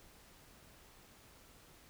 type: silence
effects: pink hiss -61 dBFS RMS until 1.89 s

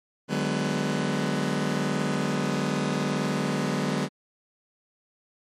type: chord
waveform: sawtooth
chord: G# half-diminished seventh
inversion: second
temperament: just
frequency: 149.51 / 186.89 / 207.7 / 249.2 Hz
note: D3 / F#3 / G#3 / B3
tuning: +31 / +18 / 0 / +16 cents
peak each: -26 dBFS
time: 0.28-4.09 s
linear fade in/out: 50 ms
effects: low-pass 8000 Hz 12 dB/octave + MP3 64 kbps

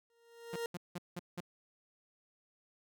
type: tone with exponential growth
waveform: 40% pulse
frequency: 466.2 Hz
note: A#4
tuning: in tune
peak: -33 dBFS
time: 0.1-0.66 s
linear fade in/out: 1 ms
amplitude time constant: 120 ms
type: tone bursts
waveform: sawtooth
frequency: 176 Hz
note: F3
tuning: 14 cents sharp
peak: -35 dBFS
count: 5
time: 0.53-1.405 s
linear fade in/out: 5 ms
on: 31 ms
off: 180 ms
effects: none

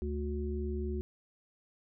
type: harmonic tone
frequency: 73 Hz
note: D2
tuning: 10 cents flat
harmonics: 1 / 3 / 5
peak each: -34 / -40 / -38 dBFS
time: 0.02-1.01 s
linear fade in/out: 0 ms
effects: none

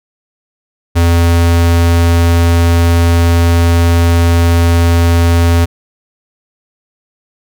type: tone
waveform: square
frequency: 84.9 Hz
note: F2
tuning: 48 cents flat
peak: -7 dBFS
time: 0.95-5.66 s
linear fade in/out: 20 ms
effects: none

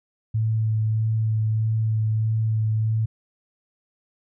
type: tone with vibrato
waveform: sine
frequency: 110 Hz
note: A2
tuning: in tune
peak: -19 dBFS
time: 0.34-3.06 s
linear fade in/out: 10 ms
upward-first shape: sine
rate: 1.6 Hz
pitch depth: 13 cents each way
effects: none

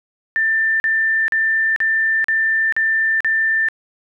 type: tone bursts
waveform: sine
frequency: 1784 Hz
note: A6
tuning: 23 cents sharp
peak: -14 dBFS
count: 7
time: 0.36-3.686 s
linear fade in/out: 0 ms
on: 440 ms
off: 41 ms
effects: none

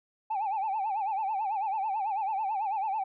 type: tone with vibrato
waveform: sine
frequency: 825 Hz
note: G#5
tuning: 12 cents flat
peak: -26 dBFS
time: 0.3-3.04 s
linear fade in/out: 10 ms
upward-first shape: sine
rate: 9.1 Hz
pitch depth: 140 cents each way
effects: tanh soft clip ceiling -25 dBFS

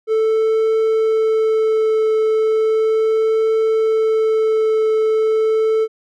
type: tone with vibrato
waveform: triangle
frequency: 440 Hz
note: A4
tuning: in tune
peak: -11 dBFS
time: 0.07-5.88 s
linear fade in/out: 50 ms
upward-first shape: triangle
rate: 0.36 Hz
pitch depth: 11 cents each way
effects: none

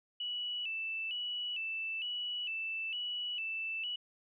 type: tone with vibrato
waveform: sine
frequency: 2791 Hz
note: F7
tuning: 2 cents flat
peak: -35 dBFS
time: 0.2-3.96 s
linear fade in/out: 5 ms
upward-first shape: square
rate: 1.1 Hz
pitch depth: 90 cents each way
effects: none

